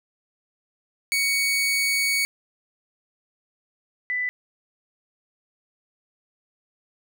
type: tone pair in turn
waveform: sawtooth / sine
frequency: 2235 / 1991.2 Hz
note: C#7 / B6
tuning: +14 / +14 cents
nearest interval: major second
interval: 200 cents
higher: first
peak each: -17 / -23 dBFS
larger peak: first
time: 1.12-2.25 / 4.1-4.29 s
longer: first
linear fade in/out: 0 ms
effects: none

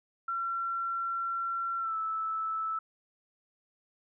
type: tone with pitch glide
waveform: sine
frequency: 1360 to 1312.2 Hz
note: F6 to E6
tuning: -46 to -8 cents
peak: -30 dBFS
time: 0.28-2.79 s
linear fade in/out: 5 ms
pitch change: -62 cents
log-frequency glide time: 1.78-1.96 s
effects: none

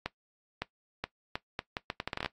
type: accelerating click train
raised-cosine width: 0.3 ms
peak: -16 dBFS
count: 15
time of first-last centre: 0.06-2.26 s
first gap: 560 ms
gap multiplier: 0.75
effects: noise-tail reverb RT60 0.1 s tail -17 dB re dry + AAC 48 kbps

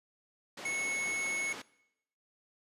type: band-pass noise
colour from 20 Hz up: pink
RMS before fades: -45 dBFS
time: 0.57-1.62 s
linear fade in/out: 5 ms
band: 260 to 5900 Hz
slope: 12 dB/octave
type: tone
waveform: square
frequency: 2197 Hz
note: C#7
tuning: 16 cents flat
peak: -33 dBFS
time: 0.65-1.53 s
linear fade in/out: 5 ms
effects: noise-tail reverb RT60 0.8 s tail -21 dB re dry + resampled to 32000 Hz

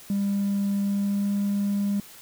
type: tone with pitch glide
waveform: triangle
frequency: 199.9 to 201.6 Hz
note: G3 to G3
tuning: +34 to +49 cents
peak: -19 dBFS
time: 0.1-2 s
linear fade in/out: 2 ms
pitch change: +15 cents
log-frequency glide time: 0.87-1.3 s
effects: tanh soft clip ceiling -18 dBFS + white hiss -47 dBFS RMS until 2.21 s

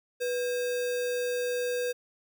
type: tone with sample-and-hold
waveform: sine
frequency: 491.2 Hz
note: B4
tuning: 9 cents flat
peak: -27 dBFS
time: 0.2-1.93 s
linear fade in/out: 20 ms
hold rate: 2100 Hz
effects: none

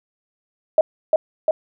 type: tone with echo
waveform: sine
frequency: 629 Hz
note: D#5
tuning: 19 cents sharp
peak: -9 dBFS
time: 0.78-0.81 s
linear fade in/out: 2 ms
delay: 350 ms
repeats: 2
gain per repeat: -2 dB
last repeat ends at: 1.51 s
effects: none

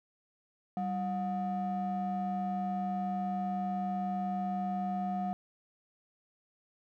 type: ring-modulated tone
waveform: triangle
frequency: 265.1 Hz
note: C4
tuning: 23 cents sharp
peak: -26 dBFS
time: 0.77-5.33 s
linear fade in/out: 0 ms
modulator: 458 Hz
effects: none

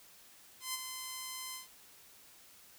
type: tone with ADSR envelope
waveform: 5% pulse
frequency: 1032 Hz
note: C6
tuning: 24 cents flat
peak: -22 dBFS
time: 0.6-1.68 s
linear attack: 140 ms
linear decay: 26 ms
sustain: -7 dB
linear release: 140 ms
effects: white hiss -59 dBFS RMS until 2.78 s

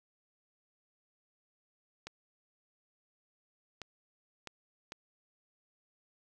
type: clicks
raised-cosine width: 0.2 ms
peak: -25 dBFS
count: 4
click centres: 2.07 / 3.817 / 4.473 / 4.921 s
effects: none

